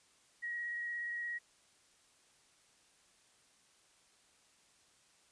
sine tone with vibrato, 1901 Hz, A#6, 33 cents sharp, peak -37 dBFS, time 0.42-1.39 s, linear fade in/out 20 ms, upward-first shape square, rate 17 Hz, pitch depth 9 cents each way, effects white hiss -68 dBFS RMS until 5.31 s + resampled to 22050 Hz

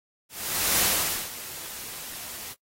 white noise with ADSR envelope, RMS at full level -22 dBFS, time 0.29-2.55 s, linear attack 510 ms, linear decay 490 ms, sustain -16 dB, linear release 38 ms, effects noise-tail reverb RT60 0.1 s tail -21 dB re dry + AAC 48 kbps

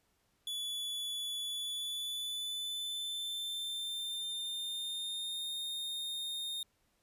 45% pulse tone with pitch glide, 3431 to 3677 Hz, A7 to A#7, -44 to -24 cents, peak -36 dBFS, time 0.47-6.63 s, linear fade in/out 2 ms, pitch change +120 cents, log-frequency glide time 1.41-5.53 s, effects pink hiss -75 dBFS RMS until 7.02 s + resampled to 32000 Hz

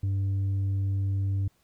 sine tone with tanh clipping, 97.7 Hz, G2, 5 cents flat, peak -25 dBFS, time 0.03-1.48 s, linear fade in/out 5 ms, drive 3 dB, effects pink hiss -68 dBFS RMS until 1.63 s

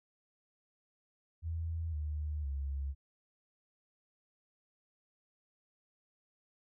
sine tone with pitch steps, 82.2 / 75.38 / 69.12 Hz, E2 / D2 / C#2, -4 / +46 / -4 cents, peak -34 dBFS, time 1.42-2.95 s, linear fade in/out 50 ms, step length 510 ms, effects none

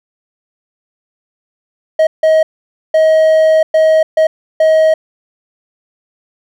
triangle tone bursts at uneven times, 633 Hz, D#5, 30 cents sharp, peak -4 dBFS, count 6, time 1.99-2.07 / 2.23-2.43 / 2.94-3.63 / 3.74-4.03 / 4.17-4.27 / 4.6-4.94 s, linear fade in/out 5 ms, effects none

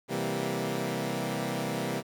15% pulse chord, C dominant seventh, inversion none, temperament equal, 130.81 / 164.81 / 196 / 233.1 Hz, C3 / E3 / G3 / Bb3, 0 / 0 / 0 / 0 cents, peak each -29 dBFS, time 0.08-2.03 s, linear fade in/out 50 ms, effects 10-bit

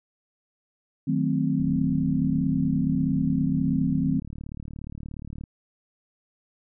sine chord, D# diminished seventh, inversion none, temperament equal, 155.56 / 185 / 220 / 261.6 Hz, D#3 / F#3 / A3 / C4, 0 / 0 / 0 / 0 cents, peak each -26 / -28 / -29 / -25 dBFS, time 1.07-4.2 s, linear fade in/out 10 ms
click train, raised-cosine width 5 ms, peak -25 dBFS, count 143, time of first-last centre 1.6-5.438 s, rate 37 Hz
effects none

